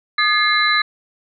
sine tone cluster, 1227 / 1705 / 2113 / 3995 Hz, D#6 / G#6 / C7 / B7, -25 / +45 / +16 / +19 cents, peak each -19 dBFS, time 0.18-0.82 s, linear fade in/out 5 ms, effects none

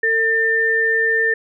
sine tone pair together, 451.1 / 1796 Hz, A4 / A6, +43 / +35 cents, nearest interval 2 octaves, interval 2392 cents, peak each -21 / -15 dBFS, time 0.03-1.34 s, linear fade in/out 5 ms, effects none

